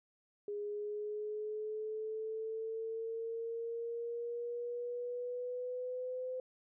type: exponential sweep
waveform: sine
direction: up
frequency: 411.1 to 512 Hz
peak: -37 dBFS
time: 0.48-6.4 s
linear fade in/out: 2 ms
effects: none